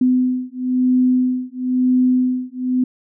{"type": "beating tone pair", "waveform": "sine", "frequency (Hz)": [252.8, 253.8], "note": ["B3", "B3"], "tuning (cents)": [41, 47], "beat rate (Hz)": 1, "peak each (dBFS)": -17, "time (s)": [0.01, 2.84], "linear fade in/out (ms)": 5, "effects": []}